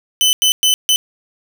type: tone bursts at uneven times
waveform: sawtooth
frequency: 3027 Hz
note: F#7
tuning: 39 cents sharp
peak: -7 dBFS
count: 4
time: 0.21-0.33 / 0.42-0.52 / 0.63-0.74 / 0.89-0.96 s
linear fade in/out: 0 ms
effects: none

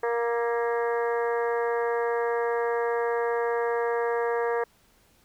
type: harmonic tone with a mistuned harmonic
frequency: 235 Hz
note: A#3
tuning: 14 cents sharp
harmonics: 2 / 3 / 4 / 5 / 6 / 7 / 8 / 9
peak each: -25 / -34 / -33 / -36 / -45 / -36 / -40 / -47 dBFS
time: 0.03-4.64 s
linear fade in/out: 5 ms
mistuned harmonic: 6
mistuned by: -59 cents
effects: pink hiss -62 dBFS RMS until 5.24 s

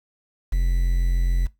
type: tone with quantisation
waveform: triangle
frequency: 43.62 Hz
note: F1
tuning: 1 cent flat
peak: -15 dBFS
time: 0.52-1.47 s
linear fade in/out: 10 ms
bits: 7
effects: noise-tail reverb RT60 0.2 s tail -19 dB re dry

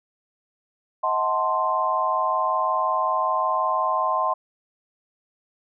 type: chord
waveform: sine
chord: D# diminished seventh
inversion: none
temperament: equal with one note detuned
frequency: 634.6 / 740 / 880 / 1046.5 Hz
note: D#5 / F#5 / A5 / C6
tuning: +34 / 0 / 0 / 0 cents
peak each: -27 / -28 / -28 / -22 dBFS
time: 1.03-4.34 s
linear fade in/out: 10 ms
effects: none

